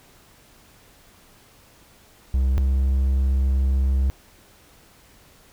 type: tone pair in turn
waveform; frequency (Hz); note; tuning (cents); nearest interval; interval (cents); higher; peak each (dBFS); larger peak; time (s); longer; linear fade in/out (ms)
triangle; 65.41 / 66.55; C2 / C2; 0 / +30; unison; 30; second; -15; neither; 2.34-2.58 / 2.58-4.1; second; 0
effects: pink hiss -53 dBFS RMS until 5.52 s